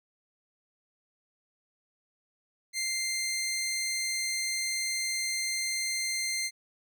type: tone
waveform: 15% pulse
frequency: 2093 Hz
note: C7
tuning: in tune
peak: -23 dBFS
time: 2.73-6.51 s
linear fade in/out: 50 ms
effects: none